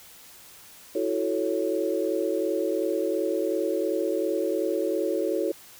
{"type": "chord", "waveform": "sine", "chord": "F# minor seventh", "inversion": "third", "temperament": "equal with one note detuned", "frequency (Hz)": [327.2, 370, 440, 554.4], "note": ["E4", "F#4", "A4", "C#5"], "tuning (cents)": [-13, 0, 0, 0], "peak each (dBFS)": -29, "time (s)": [0.95, 5.52], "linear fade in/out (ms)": 5, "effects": ["white hiss -49 dBFS RMS until 5.79 s"]}